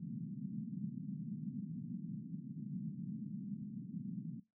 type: band-pass noise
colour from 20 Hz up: white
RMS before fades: -44 dBFS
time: 0-4.4 s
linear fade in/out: 10 ms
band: 140 to 230 Hz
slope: 48 dB/octave
effects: noise-tail reverb RT60 0.2 s tail -19 dB re dry